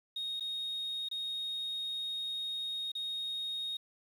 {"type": "tone with dropouts", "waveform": "sine", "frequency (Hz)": 3729, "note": "A#7", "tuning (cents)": 0, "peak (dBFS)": -33, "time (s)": [0.16, 3.77], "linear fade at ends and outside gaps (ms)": 5, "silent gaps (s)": [[0.398, 0.406], [1.087, 1.112], [2.918, 2.951]], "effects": ["tanh soft clip ceiling -32 dBFS", "10-bit"]}